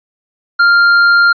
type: tone with hard clipping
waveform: sine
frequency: 1396.9 Hz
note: F6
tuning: in tune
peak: -7 dBFS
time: 0.59-1.33 s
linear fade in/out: 10 ms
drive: 6 dB
effects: resampled to 11025 Hz